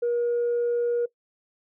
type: tone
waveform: sine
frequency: 477.1 Hz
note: A#4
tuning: 40 cents sharp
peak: -20 dBFS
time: 0.02-1.06 s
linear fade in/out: 10 ms
effects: noise-tail reverb RT60 0.1 s tail -19 dB re dry + tanh soft clip ceiling -19 dBFS